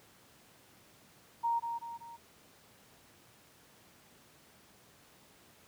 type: tone with echo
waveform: sine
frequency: 932.3 Hz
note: A#5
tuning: in tune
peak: -28 dBFS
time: 1.43-1.6 s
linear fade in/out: 20 ms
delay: 190 ms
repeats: 3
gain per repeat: -6 dB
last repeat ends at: 2.17 s
effects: pink hiss -61 dBFS RMS until 5.67 s + high-pass 100 Hz 12 dB/octave